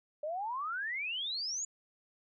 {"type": "exponential sweep", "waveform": "sine", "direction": "up", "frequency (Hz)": [582, 7040], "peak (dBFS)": -34, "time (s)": [0.23, 1.65], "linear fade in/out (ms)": 5, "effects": []}